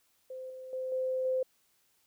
sine tone with level steps, 517 Hz, C5, 21 cents flat, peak -39 / -42 / -33 / -29 / -27 dBFS, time 0.3-1.43 s, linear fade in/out 5 ms, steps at 0.5 / 0.73 / 0.92 / 1.25 s, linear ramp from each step 2 ms, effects white hiss -71 dBFS RMS until 2.06 s

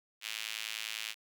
sawtooth tone with high-pass filter, 110 Hz, A2, in tune, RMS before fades -40 dBFS, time 0.21-1.15 s, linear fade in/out 50 ms, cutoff 2700 Hz, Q 2, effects none

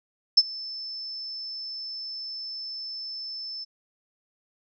sine tone with ADSR envelope, 5274 Hz, E8, in tune, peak -10 dBFS, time 0.37-3.65 s, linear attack 9 ms, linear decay 40 ms, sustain -23 dB, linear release 20 ms, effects none

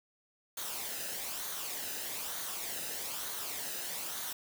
white noise with flanger, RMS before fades -39 dBFS, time 0.57-4.33 s, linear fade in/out 5 ms, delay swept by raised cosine 0.38 to 0.91 ms, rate 1.1 Hz, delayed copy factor -0.5, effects none

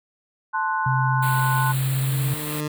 sine chord, F# diminished, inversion first, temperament equal, 880 / 1046.5 / 1480 Hz, A5 / C6 / F#6, 0 / 0 / 0 cents, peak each -25 / -25 / -26 dBFS, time 0.53-1.73 s, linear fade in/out 20 ms
sine tone with pitch glide, 130.81 to 133.48 Hz, C3 to C3, 0 to +35 cents, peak -20 dBFS, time 0.86-2.34 s, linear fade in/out 5 ms, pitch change +35 cents, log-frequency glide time 1.34-2.23 s
20% pulse tone with exponential growth, 150.6 Hz, D3, 44 cents sharp, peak -19 dBFS, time 1.07-2.68 s, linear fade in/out 5 ms, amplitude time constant 350 ms
white band-stop noise, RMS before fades -32 dBFS, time 1.22-2.61 s, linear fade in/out 10 ms, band 4400 to 7500 Hz, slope 96 dB/octave
effects none

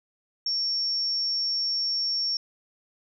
sine tone, 5480 Hz, F8, 34 cents flat, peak -24 dBFS, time 0.46-2.37 s, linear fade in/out 2 ms, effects none

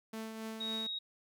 sawtooth tone with tremolo, 221.5 Hz, A3, 12 cents sharp, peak -35 dBFS, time 0.13-0.87 s, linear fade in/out 5 ms, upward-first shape triangle, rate 3.7 Hz, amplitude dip 45%
sine tone, 3784 Hz, A#7, 25 cents sharp, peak -36 dBFS, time 0.6-0.99 s, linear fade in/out 10 ms
effects 12-bit

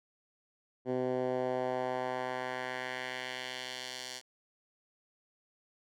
10% pulse tone with band-pass filter sweep, 127.3 Hz, C3, 47 cents flat, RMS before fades -36 dBFS, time 0.85-4.22 s, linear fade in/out 50 ms, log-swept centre 350 to 5300 Hz, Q 1.2, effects none

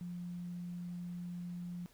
sine tone, 175.8 Hz, F3, 12 cents sharp, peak -40 dBFS, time 0.01-1.86 s, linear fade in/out 0 ms, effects pink hiss -65 dBFS RMS until 1.93 s

